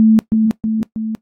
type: tone with echo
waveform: sine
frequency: 220 Hz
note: A3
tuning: in tune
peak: -6 dBFS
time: 0-0.19 s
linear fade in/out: 0 ms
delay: 320 ms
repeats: 3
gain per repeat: -4 dB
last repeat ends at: 1.15 s
effects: noise-tail reverb RT60 0.1 s tail -19 dB re dry + AAC 48 kbps